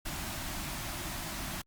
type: band-stop noise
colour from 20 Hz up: pink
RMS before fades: -38 dBFS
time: 0.05-1.62 s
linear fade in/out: 10 ms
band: 370 to 570 Hz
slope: 96 dB/octave
effects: Opus 48 kbps